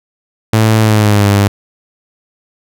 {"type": "tone with pitch glide", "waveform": "sawtooth", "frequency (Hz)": [110, 100.87], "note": ["A2", "G2"], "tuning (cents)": [0, 50], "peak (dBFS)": -3, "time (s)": [0.53, 1.48], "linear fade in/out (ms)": 5, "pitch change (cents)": -150, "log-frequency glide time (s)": [0.81, 1.29], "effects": []}